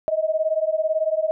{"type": "beating tone pair", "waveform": "sine", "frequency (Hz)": [622.3, 640.3], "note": ["D#5", "D#5"], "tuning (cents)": [0, 49], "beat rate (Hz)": 18, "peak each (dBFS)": -22, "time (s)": [0.08, 1.31], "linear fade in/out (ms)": 0, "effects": []}